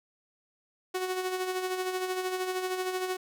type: tone with tremolo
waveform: sawtooth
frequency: 370 Hz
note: F#4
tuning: in tune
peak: -24 dBFS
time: 0.94-3.17 s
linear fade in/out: 10 ms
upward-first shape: sine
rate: 13 Hz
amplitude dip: 50%
effects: none